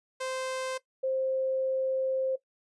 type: tone pair in turn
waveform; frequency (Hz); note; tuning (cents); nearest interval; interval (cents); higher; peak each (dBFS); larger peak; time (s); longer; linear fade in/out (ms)
sawtooth / sine; 520 / 526.3; C5 / C5; -11 / +10; unison; 21; second; -28 / -26; second; 0.2-0.78 / 1.03-2.36; second; 10
effects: noise-tail reverb RT60 0.1 s tail -17 dB re dry + resampled to 24000 Hz